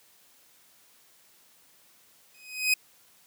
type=tone with exponential growth; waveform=sawtooth; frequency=2512 Hz; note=D#7; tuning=16 cents sharp; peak=-15 dBFS; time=2.34-2.74 s; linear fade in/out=5 ms; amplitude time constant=86 ms; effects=white hiss -60 dBFS RMS until 3.26 s + high-pass 100 Hz 12 dB/octave